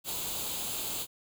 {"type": "noise with comb filter", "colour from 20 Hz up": "white", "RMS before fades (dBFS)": -35, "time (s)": [0.04, 1.07], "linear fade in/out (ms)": 50, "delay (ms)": 0.27, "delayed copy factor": 0.65, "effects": []}